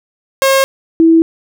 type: tone pair in turn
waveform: sawtooth / sine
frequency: 539 / 327.3 Hz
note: C#5 / E4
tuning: -49 / -12 cents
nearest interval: major sixth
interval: 863 cents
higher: first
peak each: -4 dBFS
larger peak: neither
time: 0.42-0.64 / 1-1.22 s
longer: neither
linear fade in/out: 0 ms
effects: none